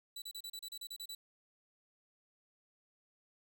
sawtooth tone bursts, 3951 Hz, B7, in tune, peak -40 dBFS, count 11, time 0.16-1.15 s, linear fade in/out 5 ms, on 60 ms, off 33 ms, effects none

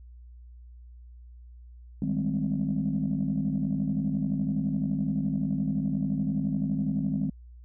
sine chord, Ab major seventh, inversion second, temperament equal, 155.56 / 196 / 207.7 / 261.6 Hz, Eb3 / G3 / Ab3 / C4, 0 / 0 / 0 / 0 cents, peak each -30 dBFS, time 2.02-7.3 s, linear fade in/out 2 ms, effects tanh soft clip ceiling -18 dBFS + added 60 Hz sine -45 dBFS peak until 7.64 s

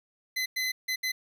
25% pulse tone bursts at uneven times, 2031 Hz, B6, 48 cents sharp, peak -24 dBFS, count 4, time 0.36-0.46 / 0.56-0.72 / 0.88-0.96 / 1.03-1.12 s, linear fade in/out 10 ms, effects none

